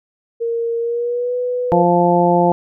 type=tone with pitch glide; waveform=sine; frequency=464.3 to 494.8 Hz; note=A#4 to B4; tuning=-7 to +3 cents; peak=-17 dBFS; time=0.4-1.84 s; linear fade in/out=20 ms; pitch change=+110 cents; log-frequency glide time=0.79-1.35 s
type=harmonic tone; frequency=174.61 Hz; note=F3; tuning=in tune; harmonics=1 / 2 / 3 / 4 / 5; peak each=-17 / -17 / -17 / -17 / -17 dBFS; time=1.72-2.52 s; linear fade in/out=0 ms
effects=none